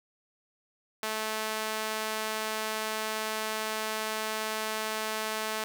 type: tone with high-pass filter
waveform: sawtooth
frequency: 217.6 Hz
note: A3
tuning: 19 cents flat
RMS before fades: -33 dBFS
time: 1.03-5.64 s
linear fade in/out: 0 ms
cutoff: 650 Hz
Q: 0.6
effects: none